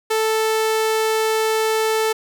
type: tone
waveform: sawtooth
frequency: 440 Hz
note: A4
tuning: in tune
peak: -13 dBFS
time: 0.1-2.13 s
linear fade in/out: 10 ms
effects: none